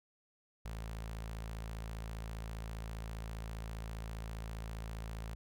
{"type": "tone with notch filter", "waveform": "sawtooth", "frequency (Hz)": 55, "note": "A1", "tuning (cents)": 0, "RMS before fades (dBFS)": -43, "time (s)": [0.65, 5.35], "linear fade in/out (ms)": 5, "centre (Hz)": 310, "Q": 1.3, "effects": []}